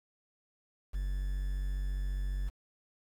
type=tone with quantisation; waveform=triangle; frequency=47.35 Hz; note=F#1; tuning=41 cents sharp; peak=-29 dBFS; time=0.93-2.5 s; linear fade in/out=20 ms; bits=9; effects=AAC 64 kbps